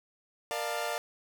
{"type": "chord", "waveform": "sawtooth", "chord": "Bb major seventh", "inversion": "none", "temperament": "equal with one note detuned", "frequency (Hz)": [466.2, 596.9, 698.5, 880], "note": ["Bb4", "D5", "F5", "A5"], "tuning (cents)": [0, 28, 0, 0], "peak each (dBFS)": [-35, -32, -32, -36], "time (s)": [0.51, 0.98], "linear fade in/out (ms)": 0, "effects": []}